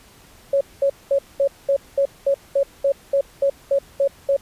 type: tone bursts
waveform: sine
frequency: 554.4 Hz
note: C#5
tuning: in tune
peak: -14 dBFS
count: 14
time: 0.53-4.366 s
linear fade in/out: 5 ms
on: 79 ms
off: 210 ms
effects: pink hiss -49 dBFS RMS until 4.41 s + resampled to 32000 Hz